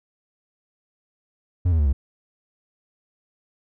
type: tone with pitch steps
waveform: triangle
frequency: 88.8 / 80.96 / 73.81 / 67.3 Hz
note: F2 / E2 / D2 / C2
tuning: +29 / -31 / +9 / +49 cents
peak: -14 dBFS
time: 1.65-1.93 s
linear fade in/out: 10 ms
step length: 70 ms
effects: none